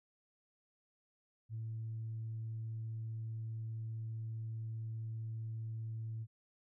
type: tone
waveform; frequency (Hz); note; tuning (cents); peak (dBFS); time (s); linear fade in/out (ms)
sine; 111.9; A2; +30; -38; 1.49-6.27; 50
effects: tanh soft clip ceiling -35 dBFS